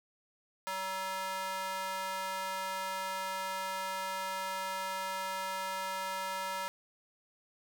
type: tone with high-pass filter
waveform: square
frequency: 189.7 Hz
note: F#3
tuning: 43 cents sharp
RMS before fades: -37 dBFS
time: 0.67-6.68 s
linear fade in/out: 0 ms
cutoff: 920 Hz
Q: 1.8
effects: none